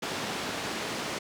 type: band-pass noise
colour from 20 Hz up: pink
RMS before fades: -34 dBFS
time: 0.02-1.19 s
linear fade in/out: 10 ms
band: 200 to 6000 Hz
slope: 12 dB/octave
effects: none